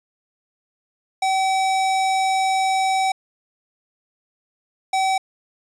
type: tone bursts at uneven times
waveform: square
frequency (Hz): 765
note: G5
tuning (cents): -42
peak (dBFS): -18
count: 2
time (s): 1.22-3.12 / 4.93-5.18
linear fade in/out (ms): 5
effects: resampled to 22050 Hz